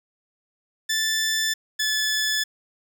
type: tone pair in turn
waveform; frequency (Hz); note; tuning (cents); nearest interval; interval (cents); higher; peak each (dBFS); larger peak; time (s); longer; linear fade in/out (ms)
15% pulse; 1760 / 1728.8; A6 / A6; 0 / -31; unison; 31; first; -15; neither; 0.89-1.54 / 1.79-2.44; neither; 10
effects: none